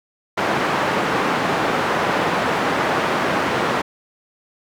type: band-pass noise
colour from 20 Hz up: white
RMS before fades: -20 dBFS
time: 0.37-3.82 s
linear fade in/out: 10 ms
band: 150 to 1300 Hz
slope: 12 dB/octave
effects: none